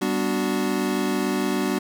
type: chord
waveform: square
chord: G major seventh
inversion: none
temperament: equal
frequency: 196 / 246.9 / 293.7 / 370 Hz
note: G3 / B3 / D4 / F#4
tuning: 0 / 0 / 0 / 0 cents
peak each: -28 dBFS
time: 0.01-1.79 s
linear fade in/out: 10 ms
effects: none